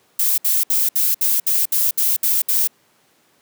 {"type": "noise bursts", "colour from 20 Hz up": "violet", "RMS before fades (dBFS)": -17, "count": 10, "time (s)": [0.19, 2.675], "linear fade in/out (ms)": 5, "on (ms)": 190, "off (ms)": 65, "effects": ["pink hiss -58 dBFS RMS until 3.41 s", "high-pass 200 Hz 12 dB/octave"]}